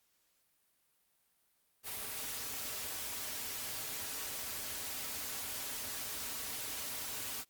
white noise with comb filter, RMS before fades -41 dBFS, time 1.83-7.45 s, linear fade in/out 50 ms, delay 5.7 ms, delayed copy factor -0.55, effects white hiss -75 dBFS RMS until 7.49 s + Opus 48 kbps

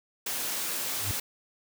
white high-pass noise, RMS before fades -32 dBFS, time 0.26-1.2 s, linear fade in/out 5 ms, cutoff 150 Hz, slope 12 dB/octave
triangle tone with exponential growth, 99.3 Hz, G2, 23 cents sharp, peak -24 dBFS, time 0.93-1.11 s, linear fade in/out 0 ms, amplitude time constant 37 ms
effects none

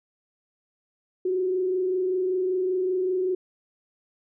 sine tone with frequency modulation, 370 Hz, F#4, in tune, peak -22 dBFS, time 1.25-3.35 s, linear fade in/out 5 ms, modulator 25.2 Hz, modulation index 0.41, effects none

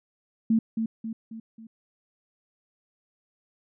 sine tone with echo, 224.1 Hz, A3, 32 cents sharp, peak -18 dBFS, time 0.5-0.59 s, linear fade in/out 5 ms, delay 270 ms, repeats 4, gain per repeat -6 dB, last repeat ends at 1.67 s, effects none

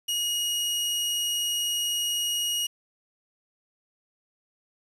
sawtooth tone, 2884 Hz, F#7, 45 cents flat, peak -22 dBFS, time 0.08-2.67 s, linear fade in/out 10 ms, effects resampled to 32000 Hz + 8-bit

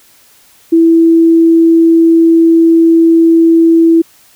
sine tone, 330 Hz, E4, 2 cents sharp, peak -3 dBFS, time 0.72-4.02 s, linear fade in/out 10 ms, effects white hiss -45 dBFS RMS until 4.35 s

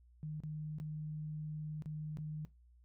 sine tone with dropouts, 153.2 Hz, D#3, 27 cents flat, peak -39 dBFS, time 0.23-2.45 s, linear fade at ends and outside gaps 0 ms, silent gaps 0.403-0.436 / 0.785-0.8 / 1.822-1.859 / 2.171-2.185 s, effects noise-tail reverb RT60 0.2 s tail -17 dB re dry + added 60 Hz sine -61 dBFS peak until 2.84 s

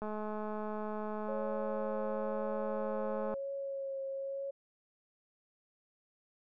click train, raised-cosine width 1 ms, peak -27 dBFS, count 708, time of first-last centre 0.02-3.339 s, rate 213 Hz
sine tone with vibrato, 547 Hz, C#5, 23 cents flat, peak -36 dBFS, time 1.28-4.51 s, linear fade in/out 10 ms, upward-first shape triangle, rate 1 Hz, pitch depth 21 cents each way
effects none

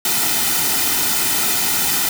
white noise with comb filter, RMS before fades -18 dBFS, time 0.05-2.09 s, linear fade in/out 2 ms, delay 1.8 ms, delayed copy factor -0.65, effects none

